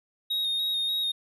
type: tone with vibrato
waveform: triangle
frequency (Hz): 3741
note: A#7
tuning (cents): +5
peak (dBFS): -24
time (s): 0.3-1.12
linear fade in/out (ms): 10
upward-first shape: square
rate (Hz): 3.4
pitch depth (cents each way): 21
effects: none